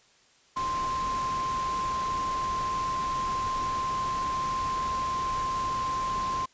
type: tone in noise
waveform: sine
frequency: 1046.5 Hz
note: C6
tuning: in tune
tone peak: -27 dBFS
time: 0.56-6.46 s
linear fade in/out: 10 ms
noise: pink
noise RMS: -38 dBFS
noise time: 0.56-6.46 s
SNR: +8 dB
effects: white hiss -61 dBFS RMS until 6.53 s + resampled to 16000 Hz